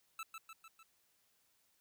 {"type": "tone with echo", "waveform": "25% pulse", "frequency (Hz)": 1317, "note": "E6", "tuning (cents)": -2, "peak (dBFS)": -38, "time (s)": [0.19, 0.23], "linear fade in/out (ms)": 2, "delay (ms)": 150, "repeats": 4, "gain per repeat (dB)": -4, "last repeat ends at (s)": 0.83, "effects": ["white hiss -75 dBFS RMS until 1.8 s"]}